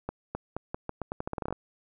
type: accelerating click train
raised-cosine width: 1 ms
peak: -18 dBFS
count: 16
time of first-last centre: 0.09-1.526 s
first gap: 260 ms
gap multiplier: 0.83
effects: none